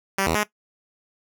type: tone with pitch steps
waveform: 5% pulse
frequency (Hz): 194.4 / 81.6 / 209.9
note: G3 / E2 / G#3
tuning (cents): -14 / -17 / +19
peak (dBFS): -9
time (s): 0.18-0.435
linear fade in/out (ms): 5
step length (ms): 85
effects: noise-tail reverb RT60 0.1 s tail -17 dB re dry